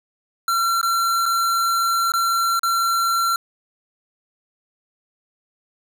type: tone with dropouts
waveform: square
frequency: 1362 Hz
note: F6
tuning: 44 cents flat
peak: -18 dBFS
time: 0.48-3.36 s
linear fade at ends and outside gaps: 2 ms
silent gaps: 0.814-0.829 / 1.257-1.261 / 2.12-2.137 / 2.594-2.632 s
effects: none